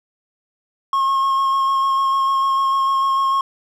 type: tone with vibrato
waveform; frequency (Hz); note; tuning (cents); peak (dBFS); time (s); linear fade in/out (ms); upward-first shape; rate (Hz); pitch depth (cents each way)
triangle; 1082; C#6; -42; -13; 0.93-3.41; 2; square; 6.7; 11
effects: none